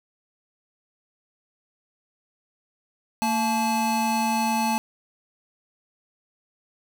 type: tone pair together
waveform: square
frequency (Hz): 227.8 / 864.8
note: A#3 / A5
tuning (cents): -40 / -30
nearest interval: octave + major seventh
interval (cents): 2310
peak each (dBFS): -26 / -24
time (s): 3.22-4.78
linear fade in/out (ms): 0
effects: none